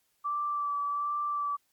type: tone with vibrato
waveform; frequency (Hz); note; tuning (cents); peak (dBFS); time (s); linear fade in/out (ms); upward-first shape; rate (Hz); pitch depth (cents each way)
sine; 1163; D6; -17; -28; 0.24-1.57; 20; sine; 1.3; 18
effects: white hiss -73 dBFS RMS until 1.72 s + MP3 96 kbps